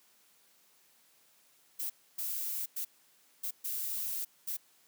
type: noise bursts at uneven times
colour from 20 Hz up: violet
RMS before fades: -36 dBFS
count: 6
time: 1.79-1.9 / 2.18-2.66 / 2.76-2.85 / 3.43-3.51 / 3.64-4.25 / 4.47-4.57 s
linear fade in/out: 10 ms
effects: white hiss -66 dBFS RMS until 4.87 s + high-pass 150 Hz 12 dB/octave